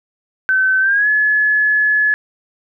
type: tone with pitch glide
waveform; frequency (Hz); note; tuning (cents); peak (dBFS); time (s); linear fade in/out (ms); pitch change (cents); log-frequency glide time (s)
sine; 1530 to 1707.5; G6 to G#6; -42 to +48; -11; 0.49-2.14; 0; +190; 0.8-1.08
effects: none